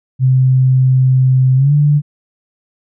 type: tone with pitch glide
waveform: sine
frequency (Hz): 130 to 146.77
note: C3 to D3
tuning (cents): -11 to -1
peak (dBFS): -7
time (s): 0.19-2.02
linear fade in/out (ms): 50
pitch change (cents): +210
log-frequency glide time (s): 1.56-1.73
effects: none